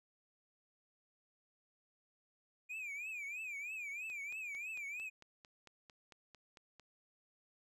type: tone with vibrato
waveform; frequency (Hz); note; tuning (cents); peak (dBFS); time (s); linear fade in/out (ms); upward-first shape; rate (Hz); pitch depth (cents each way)
triangle; 2418; D7; +50; -40; 2.69-5.1; 20; triangle; 3.1; 170
type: click train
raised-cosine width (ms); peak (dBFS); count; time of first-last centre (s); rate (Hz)
0.2; -39; 13; 4.1-6.797; 4.45
effects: none